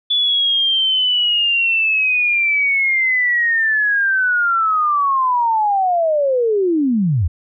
sine linear sweep, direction down, 3456 to 72.2 Hz, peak -13 dBFS, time 0.1-7.28 s, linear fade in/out 10 ms, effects none

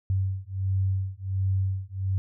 sine beating tone pair, 95 / 96.4 Hz, F#2 / G2, +46 / -28 cents, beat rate 1.4 Hz, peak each -27 dBFS, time 0.1-2.18 s, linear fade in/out 0 ms, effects none

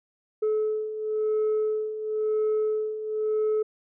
sine beating tone pair, 430 / 430.97 Hz, A4 / A4, -40 / -36 cents, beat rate 0.97 Hz, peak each -28 / -23 dBFS, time 0.42-3.63 s, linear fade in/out 10 ms, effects tanh soft clip ceiling -20 dBFS

